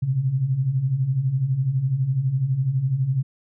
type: beating tone pair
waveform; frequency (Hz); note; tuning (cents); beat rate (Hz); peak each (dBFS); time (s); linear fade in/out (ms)
sine; 123.47 / 135.47; B2 / C#3; 0 / -39; 12; -26 / -20; 0.02-3.23; 10
effects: none